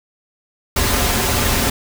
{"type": "noise with comb filter", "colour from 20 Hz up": "pink", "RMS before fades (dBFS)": -17, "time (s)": [0.76, 1.7], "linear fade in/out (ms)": 5, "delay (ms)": 6.3, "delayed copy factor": -0.6, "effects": []}